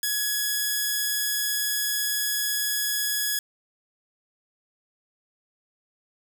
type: tone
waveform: 5% pulse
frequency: 1682 Hz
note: G#6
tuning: 22 cents sharp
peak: -13 dBFS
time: 0.03-3.39 s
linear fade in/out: 2 ms
effects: none